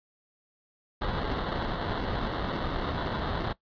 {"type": "noise with sample-and-hold", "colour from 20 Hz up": "pink", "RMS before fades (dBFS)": -31, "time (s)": [1.01, 3.53], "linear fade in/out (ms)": 10, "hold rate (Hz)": 2450, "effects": ["noise-tail reverb RT60 0.1 s tail -18 dB re dry", "resampled to 11025 Hz"]}